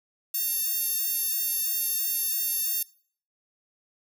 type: tone with high-pass filter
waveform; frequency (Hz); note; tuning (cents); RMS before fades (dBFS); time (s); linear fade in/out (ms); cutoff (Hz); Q
10% pulse; 903; A5; +45; -28; 0.34-2.83; 5; 10000; 1.8
effects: noise-tail reverb RT60 0.5 s tail -22 dB re dry